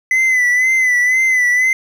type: tone with vibrato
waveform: triangle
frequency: 2016 Hz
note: B6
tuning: 35 cents sharp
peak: -9 dBFS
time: 0.11-1.73 s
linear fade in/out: 2 ms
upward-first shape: sine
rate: 2 Hz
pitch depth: 53 cents each way
effects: 8-bit